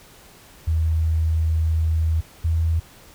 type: tone pair in turn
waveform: sine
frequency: 80.3 / 81.66 Hz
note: E2 / E2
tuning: -45 / -16 cents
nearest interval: unison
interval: 29 cents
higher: second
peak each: -17 dBFS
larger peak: neither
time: 0.67-2.21 / 2.44-2.8 s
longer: first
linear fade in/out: 10 ms
effects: pink hiss -48 dBFS RMS until 3.14 s